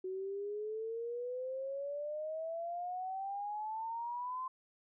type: exponential sweep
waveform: sine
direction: up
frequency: 370 to 1043 Hz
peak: -37 dBFS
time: 0.04-4.48 s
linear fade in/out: 5 ms
effects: none